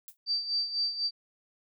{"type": "noise with exponential decay", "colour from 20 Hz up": "violet", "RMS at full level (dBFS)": -41, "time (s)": [0.08, 0.17], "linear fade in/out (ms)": 0, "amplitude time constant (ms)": 19}
{"type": "tone with tremolo", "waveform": "sine", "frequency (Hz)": 4652, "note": "D8", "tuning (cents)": -17, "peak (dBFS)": -25, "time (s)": [0.26, 1.11], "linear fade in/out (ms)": 50, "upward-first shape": "sine", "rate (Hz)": 4, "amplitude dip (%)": 70}
{"effects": []}